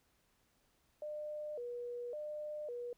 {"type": "tone with vibrato", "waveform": "sine", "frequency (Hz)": 539, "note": "C#5", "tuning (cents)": -49, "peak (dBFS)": -40, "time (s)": [1.02, 2.93], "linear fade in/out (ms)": 2, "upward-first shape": "square", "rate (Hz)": 0.9, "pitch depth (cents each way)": 190, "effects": ["pink hiss -75 dBFS RMS until 2.97 s"]}